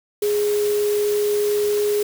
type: tone in noise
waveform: sine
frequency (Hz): 415.3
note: G#4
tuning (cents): 0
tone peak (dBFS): -17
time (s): 0.22-2.03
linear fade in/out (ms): 5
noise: white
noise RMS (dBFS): -32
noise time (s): 0.22-2.03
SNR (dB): +12
effects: none